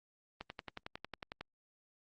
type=click train; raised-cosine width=0.3 ms; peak=-26 dBFS; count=12; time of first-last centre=0.41-1.41 s; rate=11 Hz; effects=Opus 32 kbps